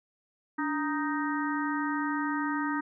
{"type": "harmonic tone with a mistuned harmonic", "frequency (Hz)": 311.1, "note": "D#4", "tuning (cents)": 0, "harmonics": [1, 3, 4, 5, 6], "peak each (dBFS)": [-30, -35, -36, -37, -38], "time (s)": [0.58, 2.81], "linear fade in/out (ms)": 10, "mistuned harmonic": 1, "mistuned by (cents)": -110, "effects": []}